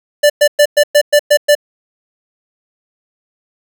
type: tone bursts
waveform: square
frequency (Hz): 587.3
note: D5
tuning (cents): 0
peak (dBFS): -6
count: 8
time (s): 0.23-1.552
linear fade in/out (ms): 10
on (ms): 69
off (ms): 110
effects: none